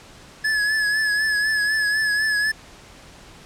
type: tone with vibrato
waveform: square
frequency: 1711 Hz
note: A6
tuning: 49 cents flat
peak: -19 dBFS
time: 0.44-2.52 s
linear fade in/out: 10 ms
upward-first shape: triangle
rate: 4 Hz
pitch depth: 51 cents each way
effects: pink hiss -45 dBFS RMS until 3.45 s + low-pass 8000 Hz 12 dB/octave